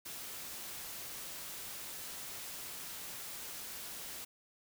white noise, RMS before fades -45 dBFS, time 0.05-4.25 s, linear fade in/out 10 ms, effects none

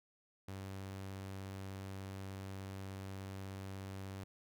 sawtooth tone, 96.6 Hz, G2, 25 cents flat, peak -40 dBFS, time 0.48-4.24 s, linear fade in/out 5 ms, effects none

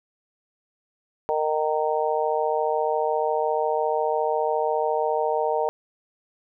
harmonic tone, 154.3 Hz, D#3, 14 cents flat, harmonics 3 / 4 / 5 / 6, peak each -25 / -26 / -27 / -28 dBFS, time 1.29-5.69 s, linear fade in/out 0 ms, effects none

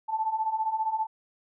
sine beating tone pair, 867 / 882 Hz, A5 / A5, -26 / +4 cents, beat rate 15 Hz, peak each -31 / -27 dBFS, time 0.08-1.07 s, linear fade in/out 20 ms, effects none

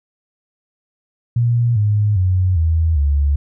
sine tone with pitch steps, 118.8 / 104.62 / 92.14 / 81.14 / 71.46 Hz, A#2 / G#2 / F#2 / E2 / D2, +33 / +13 / -7 / -27 / -47 cents, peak -12 dBFS, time 1.36-3.36 s, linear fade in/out 5 ms, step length 400 ms, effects none

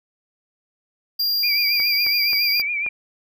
square tone, 4784 Hz, D8, 31 cents sharp, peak -19 dBFS, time 1.19-2.62 s, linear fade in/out 10 ms
sine tone with vibrato, 2349 Hz, D7, in tune, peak -21 dBFS, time 1.43-2.89 s, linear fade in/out 5 ms, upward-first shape triangle, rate 7.2 Hz, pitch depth 83 cents each way
click train, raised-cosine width 0.5 ms, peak -20 dBFS, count 5, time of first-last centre 1.8-2.864 s, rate 3.76 Hz
effects none

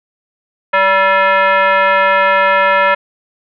sine tone with frequency modulation, 196 Hz, G3, in tune, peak -8 dBFS, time 0.73-2.95 s, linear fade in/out 10 ms, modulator 771 Hz, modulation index 2.5, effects none

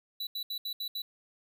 square tone bursts at uneven times, 3951 Hz, B7, in tune, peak -34 dBFS, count 6, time 0.2-0.27 / 0.35-0.43 / 0.5-0.58 / 0.65-0.73 / 0.8-0.88 / 0.95-1.02 s, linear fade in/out 5 ms, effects none

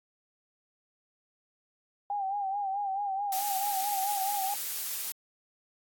sine tone with vibrato, 794 Hz, G5, 22 cents sharp, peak -29 dBFS, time 2.1-4.54 s, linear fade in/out 2 ms, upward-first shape sine, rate 4.6 Hz, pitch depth 66 cents each way
blue noise, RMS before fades -34 dBFS, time 3.32-5.12 s, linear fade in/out 2 ms
effects AAC 64 kbps

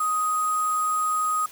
sine tone with sample-and-hold, 1249 Hz, D#6, 6 cents sharp, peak -21 dBFS, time 0-1.46 s, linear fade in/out 5 ms, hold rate 8820 Hz, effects white hiss -46 dBFS RMS until 1.51 s

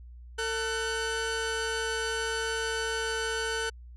sawtooth tone pair together, 449.8 / 1501.6 Hz, A4 / F#6, +38 / +25 cents, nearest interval octave + major sixth, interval 2087 cents, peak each -28 dBFS, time 0.38-3.7 s, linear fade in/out 10 ms, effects added 60 Hz sine -44 dBFS peak until 3.96 s + resampled to 24000 Hz

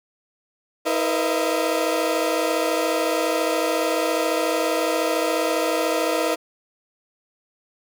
35% pulse tone cluster, 320.8 / 470.7 / 505 / 624 / 677 Hz, E4 / A#4 / B4 / D#5 / E5, -47 / +17 / +39 / +5 / +46 cents, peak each -25 dBFS, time 0.85-6.36 s, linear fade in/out 20 ms, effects none

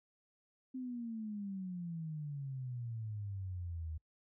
sine exponential sweep, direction down, 261.6 to 77.3 Hz, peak -39 dBFS, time 0.74-3.98 s, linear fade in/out 10 ms, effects noise-tail reverb RT60 0.1 s tail -26 dB re dry

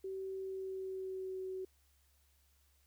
sine tone with pitch glide, 382.9 to 376.1 Hz, G4 to F#4, -41 to +28 cents, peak -39 dBFS, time 0.04-1.65 s, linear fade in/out 5 ms, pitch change -31 cents, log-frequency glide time 0.37-1.38 s, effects added 69 Hz sine -70 dBFS peak until 2.86 s + white hiss -74 dBFS RMS until 2.86 s

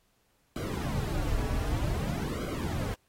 brown noise with flanger, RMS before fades -31 dBFS, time 0.56-2.94 s, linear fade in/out 0 ms, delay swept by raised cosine 1.1 to 5.7 ms, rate 0.53 Hz, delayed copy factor -0.9, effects pink hiss -71 dBFS RMS until 3.08 s + AAC 48 kbps

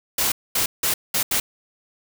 white noise bursts at uneven times, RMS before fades -21 dBFS, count 5, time 0.18-0.32 / 0.55-0.66 / 0.83-0.94 / 1.14-1.23 / 1.31-1.4 s, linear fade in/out 5 ms, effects none

